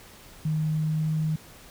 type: tone with pitch glide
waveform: sine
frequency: 155.56 to 156.46 Hz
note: D#3 to D#3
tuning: 0 to +10 cents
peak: -23 dBFS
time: 0.45-1.36 s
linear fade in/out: 5 ms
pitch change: +10 cents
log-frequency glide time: 0.83-1.1 s
effects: pink hiss -49 dBFS RMS until 1.7 s